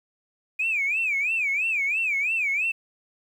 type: tone with vibrato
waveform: sine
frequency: 2429 Hz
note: D#7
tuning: 42 cents flat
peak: -21 dBFS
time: 0.59-2.72 s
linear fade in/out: 10 ms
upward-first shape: sine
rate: 3 Hz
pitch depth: 190 cents each way
effects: tanh soft clip ceiling -17 dBFS + 9-bit